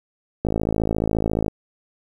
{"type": "click train", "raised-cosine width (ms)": 2, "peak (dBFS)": -8, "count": 57, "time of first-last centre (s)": [0.45, 1.481], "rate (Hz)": 54.3, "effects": ["8-bit"]}